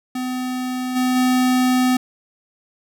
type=tone with level steps; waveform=square; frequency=253.5 Hz; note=B3; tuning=45 cents sharp; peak=-23 / -17 / -15 dBFS; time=0.15-1.97 s; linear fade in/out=5 ms; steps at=0.95 / 1.15 s; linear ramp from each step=20 ms; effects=none